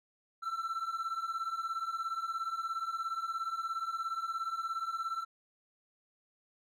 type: beating tone pair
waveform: triangle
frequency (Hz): 1327 / 1344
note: E6 / E6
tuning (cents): +11 / +33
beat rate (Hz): 17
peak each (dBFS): -37 / -34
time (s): 0.42-5.25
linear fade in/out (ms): 20
effects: none